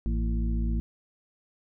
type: harmonic tone with a mistuned harmonic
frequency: 55 Hz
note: A1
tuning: in tune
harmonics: 1 / 2 / 3 / 4 / 6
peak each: -25 / -38 / -36 / -34 / -42 dBFS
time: 0.06-0.8 s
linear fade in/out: 0 ms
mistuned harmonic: 4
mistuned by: +69 cents
effects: none